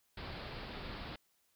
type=low-pass noise; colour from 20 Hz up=pink; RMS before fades=-45 dBFS; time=0.17-1.16 s; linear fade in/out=5 ms; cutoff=4900 Hz; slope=96 dB/octave; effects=white hiss -75 dBFS RMS until 1.55 s